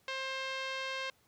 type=tone with low-pass filter; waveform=5% pulse; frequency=530 Hz; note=C5; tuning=22 cents sharp; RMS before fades=-38 dBFS; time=0.08-1.1 s; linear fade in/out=2 ms; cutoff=3100 Hz; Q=0.84; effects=pink hiss -69 dBFS RMS until 1.27 s + high-pass 80 Hz 12 dB/octave